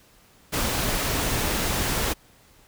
pink noise, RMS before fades -25 dBFS, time 0.52-2.14 s, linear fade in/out 20 ms, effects pink hiss -56 dBFS RMS until 2.67 s

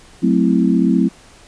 sine chord, F# half-diminished seventh, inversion none, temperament equal, 185 / 220 / 261.6 / 329.6 Hz, F#3 / A3 / C4 / E4, 0 / 0 / 0 / 0 cents, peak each -16 / -17 / -16 / -19 dBFS, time 0.22-1.09 s, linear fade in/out 20 ms, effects pink hiss -45 dBFS RMS until 1.47 s + resampled to 22050 Hz

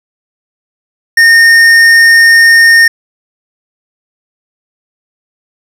triangle tone with tanh clipping, 1834 Hz, A#6, 29 cents flat, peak -3 dBFS, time 1.17-2.88 s, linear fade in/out 5 ms, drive 15 dB, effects none

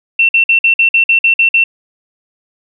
sine tone bursts, 2701 Hz, E7, 42 cents sharp, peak -6 dBFS, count 10, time 0.19-1.64 s, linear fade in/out 5 ms, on 100 ms, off 50 ms, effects none

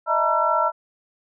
sine tone cluster, 610 / 654 / 902 / 957 / 1350 Hz, D#5 / E5 / A5 / A#5 / E6, -34 / -14 / +43 / +45 / +41 cents, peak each -26 / -25 / -26 / -23 / -21 dBFS, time 0.06-0.72 s, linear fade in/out 50 ms, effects none

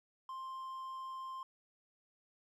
triangle tone, 1051 Hz, C6, 7 cents sharp, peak -40 dBFS, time 0.29-1.43 s, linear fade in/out 2 ms, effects none

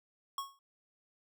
square tone with exponential decay, 1100 Hz, C#6, 14 cents flat, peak -33 dBFS, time 0.38-0.59 s, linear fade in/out 2 ms, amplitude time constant 45 ms, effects none

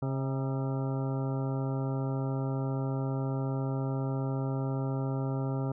harmonic tone with a mistuned harmonic, 134.5 Hz, C3, 48 cents sharp, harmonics 1 / 2 / 3 / 4 / 5 / 6 / 7 / 9 / 10, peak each -30 / -36 / -40 / -42 / -44 / -46 / -47 / -49 / -50 dBFS, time 0.02-5.72 s, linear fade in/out 5 ms, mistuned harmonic 5, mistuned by -56 cents, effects none

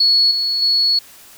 sine tone with level steps, 4380 Hz, C#8, 22 cents flat, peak -10 / -16 / -12 dBFS, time 0-0.99 s, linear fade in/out 5 ms, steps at 0.31 / 0.62 s, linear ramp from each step 2 ms, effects white hiss -43 dBFS RMS until 1.37 s

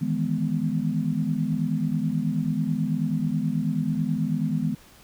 sine chord, E major seventh, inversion third, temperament equal, 155.56 / 164.81 / 207.7 / 246.9 Hz, D#3 / E3 / G#3 / B3, 0 / 0 / 0 / 0 cents, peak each -28 dBFS, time 0.01-4.75 s, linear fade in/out 10 ms, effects pink hiss -52 dBFS RMS until 5.03 s

